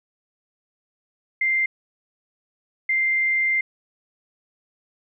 sine tone pair in turn, 2093 / 2093 Hz, C7 / C7, 0 / 0 cents, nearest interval unison, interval 0 cents, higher neither, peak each -18 dBFS, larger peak neither, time 1.41-1.66 / 2.89-3.61 s, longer second, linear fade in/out 5 ms, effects none

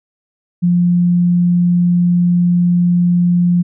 sine tone, 175.6 Hz, F3, 10 cents sharp, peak -9 dBFS, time 0.62-3.63 s, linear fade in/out 20 ms, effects none

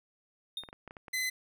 triangle tone with exponential decay, 3670 Hz, A#7, 28 cents flat, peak -30 dBFS, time 0.57-0.71 s, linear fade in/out 2 ms, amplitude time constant 29 ms
clicks, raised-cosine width 0.5 ms, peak -31 dBFS, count 7, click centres 0.636 / 0.688 / 0.729 / 0.877 / 0.909 / 0.968 / 1.082 s
sawtooth tone, 2029 Hz, B6, 46 cents sharp, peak -27 dBFS, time 1.13-1.3 s, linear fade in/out 10 ms
effects none

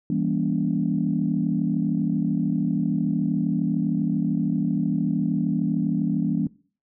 sine chord, E diminished seventh, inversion none, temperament just, 164.81 / 197.78 / 237.3 / 284.8 Hz, E3 / G3 / Bb3 / Db4, 0 / +16 / +31 / +47 cents, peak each -26 dBFS, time 0.1-6.47 s, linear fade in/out 2 ms, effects noise-tail reverb RT60 0.4 s tail -19 dB re dry + tanh soft clip ceiling -10 dBFS

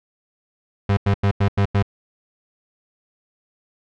35% pulse tone bursts, 99.8 Hz, G2, 32 cents sharp, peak -13 dBFS, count 6, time 0.89-1.826 s, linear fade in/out 5 ms, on 81 ms, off 90 ms, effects low-pass 3000 Hz 12 dB/octave

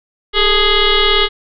sine tone with frequency modulation, 1661.2 Hz, G#6, in tune, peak -9 dBFS, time 0.33-1.29 s, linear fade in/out 50 ms, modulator 420 Hz, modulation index 5, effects none

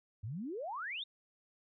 sine exponential sweep, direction up, 94.8 to 3800 Hz, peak -38 dBFS, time 0.23-1.04 s, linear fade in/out 10 ms, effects none

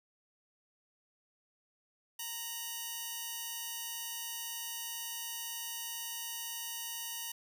5% pulse tone pair together, 930 / 2953 Hz, A#5 / F#7, -4 / -4 cents, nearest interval octave + minor sixth, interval 2000 cents, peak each -31 / -32 dBFS, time 2.19-7.32 s, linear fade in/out 5 ms, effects none

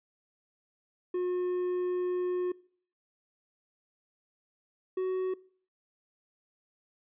triangle tone pair in turn, 360.5 / 372.8 Hz, F#4 / F#4, -45 / +13 cents, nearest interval minor second, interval 58 cents, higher second, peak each -26 dBFS, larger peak neither, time 1.14-2.52 / 4.97-5.34 s, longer first, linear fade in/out 5 ms, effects noise-tail reverb RT60 0.5 s tail -22 dB re dry + resampled to 8000 Hz

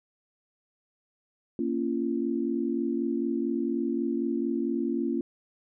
sine chord, Bb minor, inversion none, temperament equal with one note detuned, 233.1 / 277.2 / 342.2 Hz, Bb3 / Db4 / F4, 0 / 0 / -35 cents, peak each -30 dBFS, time 1.59-5.21 s, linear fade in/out 2 ms, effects none

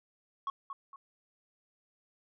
sine tone with echo, 1104 Hz, C#6, 7 cents flat, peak -29 dBFS, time 0.47-0.5 s, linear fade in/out 2 ms, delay 230 ms, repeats 2, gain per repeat -9 dB, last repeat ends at 0.96 s, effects tanh soft clip ceiling -31 dBFS

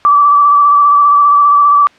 sine tone with vibrato, 1159 Hz, D6, 23 cents flat, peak -4 dBFS, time 0.05-1.87 s, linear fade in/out 0 ms, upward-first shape square, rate 15 Hz, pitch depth 19 cents each way, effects white hiss -44 dBFS RMS until 1.98 s + low-pass 3000 Hz 12 dB/octave

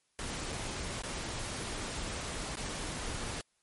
pink noise with dropouts, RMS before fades -38 dBFS, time 0.19-3.41 s, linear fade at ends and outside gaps 0 ms, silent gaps 0.524-0.528 / 1.019-1.035 / 2.555-2.57 s, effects white hiss -75 dBFS RMS until 3.62 s + MP3 48 kbps

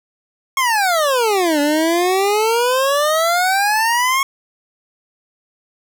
25% pulse exponential two-way sweep, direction down then up, 1100 to 286 to 1100 Hz, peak -10 dBFS, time 0.57-4.23 s, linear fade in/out 2 ms, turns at 1.6 s, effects none

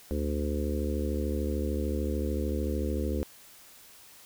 harmonic tone, 73.42 Hz, D2, in tune, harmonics 1 / 3 / 4 / 5 / 6 / 7, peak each -30 / -35 / -36 / -37 / -38 / -38 dBFS, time 0.11-3.23 s, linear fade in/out 0 ms, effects white hiss -53 dBFS RMS until 4.25 s

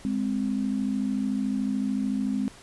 sine tone pair together, 206.4 / 260 Hz, G#3 / C4, -10 / -11 cents, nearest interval major third, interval 399 cents, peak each -27 dBFS, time 0.05-2.48 s, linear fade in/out 0 ms, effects pink hiss -49 dBFS RMS until 2.62 s + resampled to 24000 Hz

